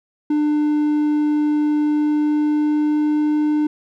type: tone with pitch glide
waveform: triangle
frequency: 299 to 301.1 Hz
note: D4 to D4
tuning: +31 to +43 cents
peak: -13 dBFS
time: 0.3-3.67 s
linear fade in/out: 5 ms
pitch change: +12 cents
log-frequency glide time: 1.8-3.35 s
effects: none